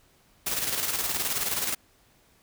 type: noise with tremolo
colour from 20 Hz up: white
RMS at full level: -27 dBFS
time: 0.46-1.75 s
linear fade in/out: 10 ms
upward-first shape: square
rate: 19 Hz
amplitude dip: 45%
effects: pink hiss -62 dBFS RMS until 2.42 s